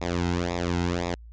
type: tone with flanger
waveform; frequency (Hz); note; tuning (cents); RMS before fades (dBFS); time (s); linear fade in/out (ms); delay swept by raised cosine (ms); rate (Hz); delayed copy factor
sawtooth; 87.3; F2; 0; -27; 0.01-1.15; 10; 0.66 to 1.76; 1.9; -0.9
effects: added 57 Hz sine -42 dBFS peak until 1.32 s + resampled to 16000 Hz